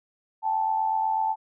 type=tone pair together; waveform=sine; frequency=786.9 / 875 Hz; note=G5 / A5; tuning=+6 / -10 cents; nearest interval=major second; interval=184 cents; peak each=-29 / -23 dBFS; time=0.42-1.36 s; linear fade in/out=50 ms; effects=none